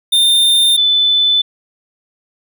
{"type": "tone pair in turn", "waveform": ["square", "sine"], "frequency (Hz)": [3615, 3508], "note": ["A7", "A7"], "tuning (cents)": [46, -6], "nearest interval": "minor second", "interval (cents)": 52, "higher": "first", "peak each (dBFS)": -9, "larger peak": "neither", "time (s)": [[0.12, 0.77], [0.77, 1.42]], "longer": "neither", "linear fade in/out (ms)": 10, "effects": []}